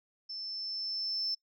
sine tone with level ramp, 5300 Hz, E8, 9 cents sharp, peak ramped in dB -38 to -29 dBFS, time 0.29-1.35 s, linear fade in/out 10 ms, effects noise-tail reverb RT60 0.1 s tail -26 dB re dry + tanh soft clip ceiling -25 dBFS

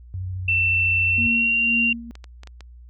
sine tone with vibrato, 92.5 Hz, F#2, in tune, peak -26 dBFS, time 0.14-1.27 s, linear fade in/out 0 ms, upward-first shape sine, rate 14 Hz, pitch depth 26 cents each way
sine tone with pitch glide, 2682 to 2765 Hz, E7 to F7, +29 to -18 cents, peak -17 dBFS, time 0.48-1.93 s, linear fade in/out 5 ms, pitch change +53 cents, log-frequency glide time 1.05-1.57 s
sine tone with tremolo, 233.1 Hz, A#3, in tune, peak -23 dBFS, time 1.18-2.11 s, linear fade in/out 0 ms, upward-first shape sine, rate 2 Hz, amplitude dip 75%
clicks, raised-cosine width 0.2 ms, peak -24 dBFS, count 5, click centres 2.154 / 2.242 / 2.434 / 2.473 / 2.607 s
effects added 60 Hz sine -41 dBFS peak until 2.89 s

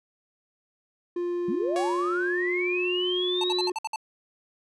triangle tone with pitch glide, 350.7 to 361.6 Hz, F4 to F#4, +7 to -40 cents, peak -24 dBFS, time 1.16-3.72 s, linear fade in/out 5 ms, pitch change +53 cents, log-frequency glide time 1.48-3.13 s
sine linear sweep, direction up, 174.61 to 4167 Hz, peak -27 dBFS, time 1.48-3.68 s, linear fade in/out 5 ms
sawtooth tone with exponential decay, 560 Hz, C#5, 18 cents sharp, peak -24 dBFS, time 1.76-2.64 s, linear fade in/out 1 ms, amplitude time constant 190 ms
square tone bursts, 882 Hz, A5, 4 cents sharp, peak -28 dBFS, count 7, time 3.41-3.96 s, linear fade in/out 2 ms, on 28 ms, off 59 ms
effects resampled to 24000 Hz

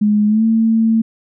sine tone with pitch glide, 209.4 to 224.4 Hz, G#3 to A3, +15 to +34 cents, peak -10 dBFS, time 0.01-1.02 s, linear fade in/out 10 ms, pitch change +119 cents, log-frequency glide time 0.27-0.44 s, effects none

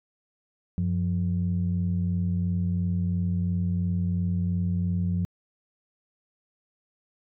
sine tone pair together, 93.39 / 176.3 Hz, F#2 / F3, +17 / +17 cents, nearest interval major seventh, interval 1100 cents, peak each -25 dBFS, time 0.78-5.25 s, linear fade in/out 0 ms, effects tanh soft clip ceiling -17 dBFS

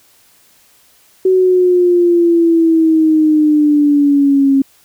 sine exponential sweep, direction down, 376.4 to 270.7 Hz, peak -7 dBFS, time 1.25-4.62 s, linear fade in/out 5 ms, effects white hiss -50 dBFS RMS until 4.84 s

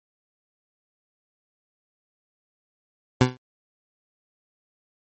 20% pulse tone with exponential decay, 126.4 Hz, B2, 41 cents sharp, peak -6 dBFS, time 3.21-3.37 s, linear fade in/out 2 ms, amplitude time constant 34 ms, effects low-pass 7000 Hz 12 dB/octave + MP3 32 kbps

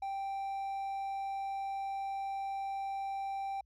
triangle tone, 784 Hz, G5, in tune, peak -33 dBFS, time 0.02-3.61 s, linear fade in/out 5 ms, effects added 60 Hz sine -66 dBFS peak until 3.65 s

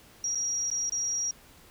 sine tone with dropouts, 5690 Hz, F8, 31 cents sharp, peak -27 dBFS, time 0.24-1.31 s, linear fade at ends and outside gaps 2 ms, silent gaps 0.349-0.354 / 0.702-0.713 / 0.896-0.921 s, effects pink hiss -55 dBFS RMS until 1.7 s

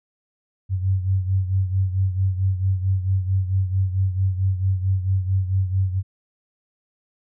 sine beating tone pair, 94.1 / 98.6 Hz, F#2 / G2, +30 / +11 cents, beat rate 4.5 Hz, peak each -19 / -25 dBFS, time 0.69-6.03 s, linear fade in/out 50 ms, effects none

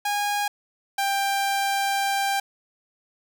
sawtooth tone pair in turn, 820 / 790.9 Hz, G#5 / G5, -22 / +15 cents, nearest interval minor second, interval 63 cents, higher first, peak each -19 / -18 dBFS, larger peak second, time 0.05-0.48 / 0.98-2.4 s, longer second, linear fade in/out 5 ms, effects none

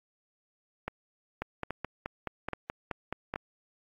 two click trains, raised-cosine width 0.5 ms, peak -18 / -18 dBFS, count 4 / 10, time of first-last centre 0.88-3.359 / 1.42-3.339 s, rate 1.21 / 4.69 Hz, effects AAC 32 kbps

